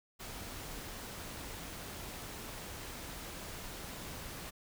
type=noise; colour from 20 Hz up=pink; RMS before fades=-45 dBFS; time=0.19-4.51 s; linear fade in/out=20 ms; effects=none